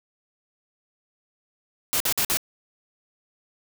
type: noise bursts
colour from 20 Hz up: white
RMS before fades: -23 dBFS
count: 4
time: 1.93-2.371 s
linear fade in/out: 0 ms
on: 72 ms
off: 51 ms
effects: none